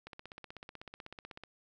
click train, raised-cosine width 0.3 ms, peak -30 dBFS, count 23, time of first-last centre 0.07-1.436 s, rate 16.1 Hz, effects none

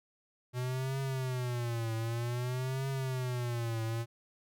square tone with vibrato, 123.47 Hz, B2, in tune, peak -33 dBFS, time 0.53-4.06 s, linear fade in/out 50 ms, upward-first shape triangle, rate 0.53 Hz, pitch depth 170 cents each way, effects none

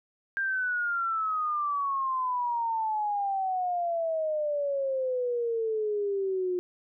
sine exponential sweep, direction down, 1600 to 356.2 Hz, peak -26 dBFS, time 0.37-6.59 s, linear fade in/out 0 ms, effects none

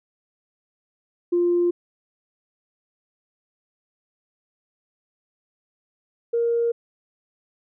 sine tone pair in turn, 349.2 / 468 Hz, F4 / A#4, 0 / +7 cents, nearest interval perfect fourth, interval 507 cents, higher second, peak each -16 / -18 dBFS, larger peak first, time 1.32-1.71 / 6.33-6.72 s, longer neither, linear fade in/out 10 ms, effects tanh soft clip ceiling -12 dBFS

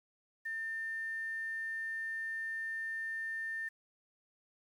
sine tone with quantisation, 1800 Hz, A6, 39 cents sharp, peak -36 dBFS, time 0.45-3.69 s, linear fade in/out 10 ms, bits 10, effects none

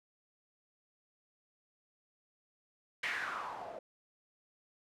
blue noise with low-pass filter sweep, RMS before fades -40 dBFS, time 3.03-3.79 s, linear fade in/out 5 ms, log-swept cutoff 2200 to 570 Hz, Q 4.1, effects none

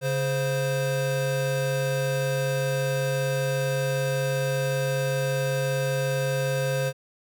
square tone pair together, 138.8 / 524 Hz, C#3 / C5, +3 / +2 cents, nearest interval octave + major seventh, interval 2299 cents, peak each -27 dBFS, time 0.01-6.93 s, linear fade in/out 50 ms, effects none

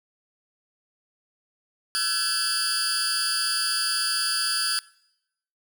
30% pulse tone cluster, 1342 / 1531 / 1687 / 4560 / 4910 Hz, E6 / G6 / G#6 / C#8 / D#8, +31 / -41 / +27 / +48 / -24 cents, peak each -32 / -30 / -32 / -25 / -24 dBFS, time 1.95-4.79 s, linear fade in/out 0 ms, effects noise-tail reverb RT60 0.8 s tail -22 dB re dry

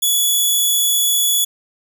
10% pulse tone, 3409 Hz, G#7, 45 cents sharp, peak -6 dBFS, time 0.02-1.45 s, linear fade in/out 10 ms, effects none

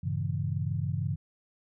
sine chord, G diminished seventh, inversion none, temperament equal, 98 / 116.54 / 138.59 / 164.81 Hz, G2 / Bb2 / Db3 / Fb3, 0 / 0 / 0 / 0 cents, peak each -32 / -37 / -32 / -35 dBFS, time 0.03-1.16 s, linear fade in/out 10 ms, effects none

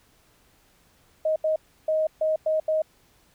sine tone bursts at uneven times, 627 Hz, D#5, 13 cents sharp, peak -20 dBFS, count 6, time 1.25-1.36 / 1.44-1.56 / 1.88-2.07 / 2.21-2.36 / 2.46-2.6 / 2.68-2.82 s, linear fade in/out 5 ms, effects pink hiss -61 dBFS RMS until 3.34 s

